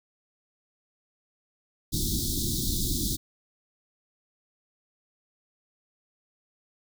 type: band-stop noise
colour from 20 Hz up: pink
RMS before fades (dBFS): -28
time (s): 1.92-3.17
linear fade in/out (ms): 20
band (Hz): 360 to 3500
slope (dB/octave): 96
effects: none